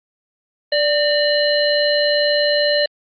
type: harmonic tone with a mistuned harmonic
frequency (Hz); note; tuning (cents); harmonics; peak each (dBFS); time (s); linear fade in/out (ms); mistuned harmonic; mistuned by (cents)
587.3; D5; 0; 1 / 3 / 5 / 7; -16 / -22 / -25 / -20; 0.72-2.86; 5; 3; +52
effects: Opus 32 kbps